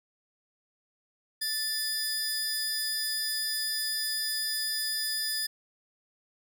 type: tone pair together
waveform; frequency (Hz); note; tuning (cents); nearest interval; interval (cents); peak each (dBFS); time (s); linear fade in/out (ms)
sawtooth; 1760 / 4952; A6 / D#8; 0 / -9; octave + tritone; 1791; -32 / -27; 1.41-5.47; 10
effects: none